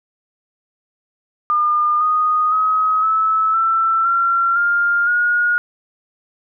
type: tone with pitch steps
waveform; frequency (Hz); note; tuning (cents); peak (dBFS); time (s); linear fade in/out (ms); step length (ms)
sine; 1209 / 1239.4 / 1270.6 / 1302.5 / 1335.3 / 1368.9 / 1403.3 / 1438.6; D6 / D#6 / D#6 / E6 / E6 / F6 / F6 / F#6; +50 / -7 / +36 / -21 / +22 / -35 / +8 / -49; -13; 1.5-5.58; 0; 510
effects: none